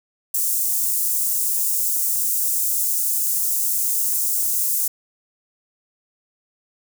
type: high-pass noise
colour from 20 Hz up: white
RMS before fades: -21 dBFS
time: 0.34-4.88 s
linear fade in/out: 5 ms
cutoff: 7100 Hz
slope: 24 dB/octave
effects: none